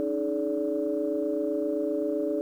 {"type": "tone cluster", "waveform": "sine", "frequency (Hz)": [283.4, 311.1, 424.5, 576], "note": ["C#4", "D#4", "G#4", "D5"], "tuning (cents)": [38, 0, 38, -34], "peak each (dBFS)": [-34, -29, -30, -30], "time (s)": [0, 2.41], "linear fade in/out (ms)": 0, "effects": ["tanh soft clip ceiling -16 dBFS", "10-bit"]}